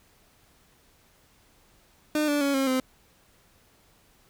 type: tone with pitch steps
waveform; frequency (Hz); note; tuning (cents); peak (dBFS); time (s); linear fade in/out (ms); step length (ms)
30% pulse; 303 / 291.3 / 280.1 / 269.3 / 258.9; D#4 / D4 / C#4 / C#4 / C4; -46 / -14 / +18 / -50 / -18; -20; 2.15-2.8; 2; 130
effects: pink hiss -61 dBFS RMS until 4.29 s